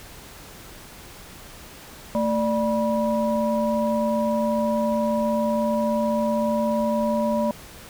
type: tone cluster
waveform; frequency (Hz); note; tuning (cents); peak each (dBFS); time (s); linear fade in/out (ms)
sine; 223.8 / 590 / 972; A3 / D5 / B5; +30 / +8 / -28; -23 / -23 / -28; 2.15-7.51; 0
effects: pink hiss -43 dBFS RMS until 7.89 s